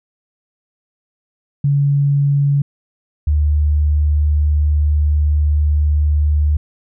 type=tone pair in turn; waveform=sine; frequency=141.7 / 74.63 Hz; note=C#3 / D2; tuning=+38 / +28 cents; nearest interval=major seventh; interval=1110 cents; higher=first; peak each=-11 dBFS; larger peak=neither; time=1.64-2.62 / 3.27-6.57 s; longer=second; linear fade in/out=5 ms; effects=none